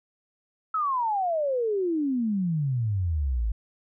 sine exponential sweep, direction down, 1318.5 to 51.2 Hz, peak -23 dBFS, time 0.74-3.52 s, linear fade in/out 5 ms, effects none

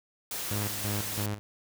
white noise, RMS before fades -35 dBFS, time 0.31-1.26 s, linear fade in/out 2 ms
sawtooth tone with tremolo, 103.83 Hz, G#2, in tune, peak -26 dBFS, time 0.51-1.39 s, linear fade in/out 0 ms, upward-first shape square, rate 3 Hz, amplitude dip 75%
effects none

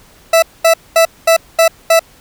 40% pulse tone bursts, 659.3 Hz, E5, in tune, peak -5 dBFS, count 6, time 0.33-1.994 s, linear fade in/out 5 ms, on 94 ms, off 220 ms, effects pink hiss -45 dBFS RMS until 2.2 s

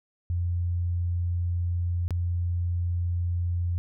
sine tone with dropouts, 87.31 Hz, F2, in tune, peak -24 dBFS, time 0.3-3.78 s, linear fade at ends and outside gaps 0 ms, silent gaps 2.08-2.107 s, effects none

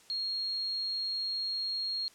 sine tone, 4265 Hz, C8, 32 cents sharp, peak -31 dBFS, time 0.1-2.08 s, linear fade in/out 0 ms, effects white hiss -59 dBFS RMS until 2.14 s + low-pass 9000 Hz 12 dB/octave

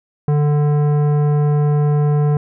sine tone with tanh clipping, 147.5 Hz, D3, 8 cents sharp, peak -14 dBFS, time 0.28-2.37 s, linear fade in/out 2 ms, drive 14 dB, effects none

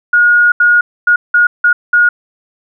sine tone bursts at uneven times, 1439 Hz, F#6, 49 cents flat, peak -5 dBFS, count 6, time 0.13-0.52 / 0.6-0.81 / 1.07-1.16 / 1.34-1.47 / 1.64-1.73 / 1.93-2.09 s, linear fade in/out 5 ms, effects none

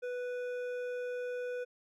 sine tone with hard clipping, 493.9 Hz, B4, in tune, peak -37 dBFS, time 0.02-1.65 s, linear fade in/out 20 ms, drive 9 dB, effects none

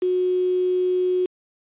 sine tone with quantisation, 365 Hz, F#4, 24 cents flat, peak -18 dBFS, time 0.02-1.26 s, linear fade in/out 5 ms, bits 6, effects resampled to 8000 Hz

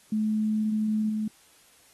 sine tone with level steps, 215.3 Hz, A3, 37 cents flat, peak -23 / -26 dBFS, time 0.12-1.28 s, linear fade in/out 5 ms, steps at 1.09 s, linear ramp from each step 10 ms, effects white hiss -58 dBFS RMS until 1.93 s + AAC 32 kbps

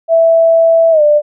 sine tone with pitch glide, 659.3 to 594.2 Hz, E5 to D5, 0 to +20 cents, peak -5 dBFS, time 0.08-1.22 s, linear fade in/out 50 ms, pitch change -180 cents, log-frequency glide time 0.91-1.02 s, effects none

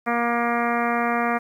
harmonic tone, 236.6 Hz, A#3, 26 cents sharp, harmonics 1 / 2 / 3 / 4 / 5 / 6 / 7 / 8 / 9 / 10, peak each -26 / -29 / -25 / -32 / -27 / -31 / -33 / -32 / -34 / -36 dBFS, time 0.06-1.39 s, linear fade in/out 20 ms, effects 9-bit

